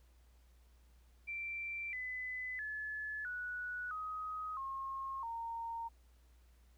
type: tone with pitch steps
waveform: sine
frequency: 2349 / 2010 / 1719.6 / 1471.3 / 1258.8 / 1077 / 921.5 Hz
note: D7 / B6 / A6 / F#6 / D#6 / C6 / A#5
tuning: 0 / +30 / -40 / -10 / +20 / +50 / -20 cents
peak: -39 dBFS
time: 1.27-5.89 s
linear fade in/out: 20 ms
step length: 660 ms
effects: added 60 Hz sine -62 dBFS peak until 6.77 s + pink hiss -74 dBFS RMS until 6.77 s